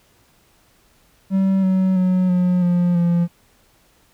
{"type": "tone with pitch steps", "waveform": "triangle", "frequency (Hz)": [192.2, 188.03, 183.95, 179.95, 176.04, 172.22], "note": ["G3", "F#3", "F#3", "F#3", "F3", "F3"], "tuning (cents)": [-34, 28, -10, -48, 14, -24], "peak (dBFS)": -12, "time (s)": [1.3, 3.28], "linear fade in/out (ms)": 50, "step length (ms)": 330, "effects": ["pink hiss -57 dBFS RMS until 4.13 s"]}